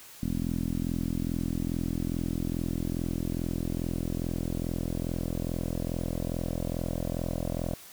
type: tone with low-pass filter sweep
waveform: 10% pulse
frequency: 42.38 Hz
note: E1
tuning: 49 cents sharp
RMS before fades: -31 dBFS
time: 0.23-7.74 s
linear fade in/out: 0 ms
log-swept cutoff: 260 to 580 Hz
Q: 2.3
effects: white hiss -49 dBFS RMS until 7.92 s